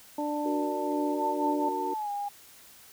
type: harmonic tone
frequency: 295.7 Hz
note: D4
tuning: 12 cents sharp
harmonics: 1 / 2 / 3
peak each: -31 / -34 / -33 dBFS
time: 0.18-1.69 s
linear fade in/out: 5 ms
type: chord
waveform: sine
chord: D augmented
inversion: none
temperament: equal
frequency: 293.7 / 370 / 466.2 Hz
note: D4 / F#4 / A#4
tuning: 0 / 0 / 0 cents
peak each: -37 / -34 / -38 dBFS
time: 0.45-1.94 s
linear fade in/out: 5 ms
type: tone with pitch glide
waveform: sine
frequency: 892 to 813.3 Hz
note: A5 to G#5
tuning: +23 to -36 cents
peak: -30 dBFS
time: 1.14-2.29 s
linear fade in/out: 10 ms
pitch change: -159 cents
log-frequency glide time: 1.92-2.1 s
effects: white hiss -53 dBFS RMS until 2.92 s